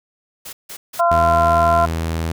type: noise bursts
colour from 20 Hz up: white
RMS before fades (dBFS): -33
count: 3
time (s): 0.45-1.01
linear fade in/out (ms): 10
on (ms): 80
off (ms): 160
type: harmonic tone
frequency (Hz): 342.7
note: F4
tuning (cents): -33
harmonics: 2 / 3 / 4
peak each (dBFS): -14 / -18 / -20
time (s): 0.99-1.86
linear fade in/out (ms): 10
type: tone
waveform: sawtooth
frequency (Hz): 81.8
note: E2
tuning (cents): -13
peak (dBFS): -16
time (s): 1.11-2.32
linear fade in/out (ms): 5
effects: none